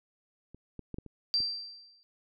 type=clicks; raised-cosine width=3 ms; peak=-35 / -28 / -25 / -25 / -33 / -34 dBFS; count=6; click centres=0.546 / 0.793 / 0.943 / 0.985 / 1.063 / 1.404 s
type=tone with exponential decay; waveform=sine; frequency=4699 Hz; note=D8; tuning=in tune; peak=-23 dBFS; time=1.34-2.03 s; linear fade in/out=0 ms; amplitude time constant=150 ms
effects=none